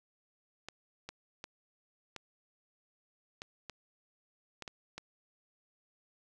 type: clicks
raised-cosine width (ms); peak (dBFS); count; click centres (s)
0.2; -25; 9; 0.686 / 1.09 / 1.441 / 2.163 / 3.419 / 3.697 / 4.623 / 4.678 / 4.98
effects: none

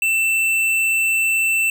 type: tone with hard clipping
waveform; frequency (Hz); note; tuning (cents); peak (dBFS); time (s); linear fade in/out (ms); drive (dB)
sine; 2671; E7; +22; -17; 0.02-1.7; 2; 11
effects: none

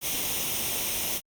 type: noise with comb filter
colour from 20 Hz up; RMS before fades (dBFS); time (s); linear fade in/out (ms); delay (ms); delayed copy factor
white; -29; 0.01-1.21; 50; 0.33; +0.6
effects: Opus 48 kbps

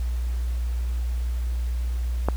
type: click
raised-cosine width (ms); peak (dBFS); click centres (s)
1; -8; 2.286
effects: added 60 Hz sine -23 dBFS peak until 2.36 s + pink hiss -47 dBFS RMS until 2.36 s

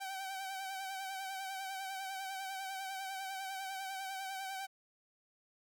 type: tone with vibrato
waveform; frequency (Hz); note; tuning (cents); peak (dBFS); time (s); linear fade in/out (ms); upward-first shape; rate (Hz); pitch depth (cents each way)
sawtooth; 770; G5; -31; -36; 0-4.67; 20; sine; 10; 39
effects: none

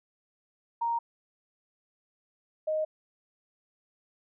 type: tone pair in turn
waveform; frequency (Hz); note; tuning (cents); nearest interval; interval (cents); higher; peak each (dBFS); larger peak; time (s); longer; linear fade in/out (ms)
sine; 932.3 / 622.2; A#5 / D#5; 0 / 0; perfect fifth; 700; first; -26; neither; 0.81-0.99 / 2.67-2.85; neither; 10
effects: none

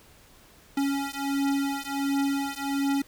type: beating tone pair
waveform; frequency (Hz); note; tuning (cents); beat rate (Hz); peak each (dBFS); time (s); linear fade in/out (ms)
square; 277.2 / 278.6; C#4 / C#4; 0 / +9; 1.4; -29; 0.77-3.02; 5
effects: pink hiss -55 dBFS RMS until 3.07 s

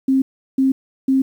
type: tone bursts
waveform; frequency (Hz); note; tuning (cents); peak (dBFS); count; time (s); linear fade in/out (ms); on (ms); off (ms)
sine; 266.3; C4; +31; -12; 3; 0.08-1.22; 5; 140; 360
effects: 8-bit

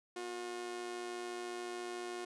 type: tone with amplitude modulation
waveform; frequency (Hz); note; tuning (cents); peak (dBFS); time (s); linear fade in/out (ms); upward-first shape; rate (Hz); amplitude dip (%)
sawtooth; 359; F4; +48; -34; 0.16-2.25; 5; sine; 114; 55
effects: resampled to 24000 Hz

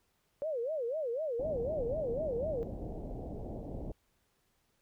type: tone with vibrato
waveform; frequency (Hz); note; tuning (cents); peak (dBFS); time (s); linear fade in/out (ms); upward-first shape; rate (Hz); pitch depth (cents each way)
sine; 544; C#5; -33; -32; 0.42-2.63; 0; sine; 4; 290
type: low-pass noise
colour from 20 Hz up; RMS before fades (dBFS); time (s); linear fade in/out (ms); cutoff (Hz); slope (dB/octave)
pink; -41; 1.39-3.92; 5; 730; 48
effects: pink hiss -75 dBFS RMS until 4.81 s

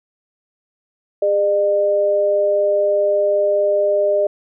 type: tone pair together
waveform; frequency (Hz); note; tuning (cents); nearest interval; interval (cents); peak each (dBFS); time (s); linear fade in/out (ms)
sine; 407 / 604; G#4 / D5; -35 / +48; perfect fifth; 683; -20 / -14; 1.22-4.27; 5
effects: none

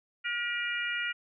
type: harmonic tone with a mistuned harmonic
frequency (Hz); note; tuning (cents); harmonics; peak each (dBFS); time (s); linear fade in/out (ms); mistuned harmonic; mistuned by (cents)
475.9; A#4; +36; 3 / 4 / 5 / 6; -34 / -35 / -36 / -37; 0.24-1.13; 20; 4; +21
effects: none

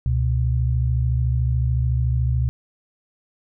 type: tone pair together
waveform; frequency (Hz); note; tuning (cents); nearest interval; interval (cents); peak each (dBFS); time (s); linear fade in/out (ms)
sine; 69.13 / 122.9; C#2 / B2; -4 / -8; minor seventh; 996; -20; 0.06-2.49; 0
effects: none

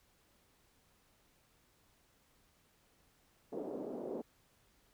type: band-pass noise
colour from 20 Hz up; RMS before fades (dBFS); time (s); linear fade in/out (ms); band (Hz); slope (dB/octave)
white; -42; 3.52-4.22; 10; 240 to 510; 24
effects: pink hiss -71 dBFS RMS until 4.93 s

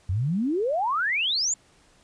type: exponential sweep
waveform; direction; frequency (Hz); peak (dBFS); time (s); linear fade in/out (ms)
sine; up; 84.5 to 7370; -22; 0.09-1.54; 5
effects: pink hiss -59 dBFS RMS until 2.03 s + resampled to 22050 Hz

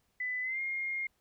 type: tone with pitch glide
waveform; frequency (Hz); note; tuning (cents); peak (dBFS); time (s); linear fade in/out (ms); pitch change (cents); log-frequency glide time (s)
sine; 2000 to 2131; B6 to C7; +21 to +31; -32; 0.2-1.07; 5; +110; 0.42-0.6
effects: pink hiss -75 dBFS RMS until 1.2 s

